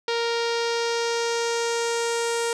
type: tone with low-pass filter sweep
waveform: sawtooth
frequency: 466.2 Hz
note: A#4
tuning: in tune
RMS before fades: -25 dBFS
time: 0.08-2.53 s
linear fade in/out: 2 ms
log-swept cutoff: 4400 to 8500 Hz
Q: 2.2
effects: none